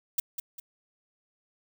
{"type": "noise with echo", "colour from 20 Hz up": "violet", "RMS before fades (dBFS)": -25, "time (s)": [0.18, 0.2], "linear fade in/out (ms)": 5, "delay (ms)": 200, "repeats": 2, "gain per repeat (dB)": -8, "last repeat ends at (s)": 0.6, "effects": []}